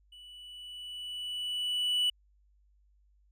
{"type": "tone with level ramp", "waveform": "triangle", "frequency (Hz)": 2960, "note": "F#7", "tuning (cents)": 0, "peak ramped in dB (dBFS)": [-48, -23], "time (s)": [0.12, 2.1], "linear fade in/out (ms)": 5, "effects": ["added 50 Hz sine -63 dBFS peak until 3.31 s"]}